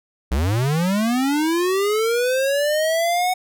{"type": "linear sweep", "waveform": "square", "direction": "up", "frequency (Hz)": [57.6, 743], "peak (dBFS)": -18, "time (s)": [0.31, 3.34], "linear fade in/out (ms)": 10, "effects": []}